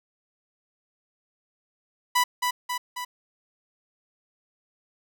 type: tone with echo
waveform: sawtooth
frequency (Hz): 989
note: B5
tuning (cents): +2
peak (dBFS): -15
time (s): 2.15-2.24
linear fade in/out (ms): 10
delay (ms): 270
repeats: 3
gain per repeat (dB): -4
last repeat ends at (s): 3.05
effects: none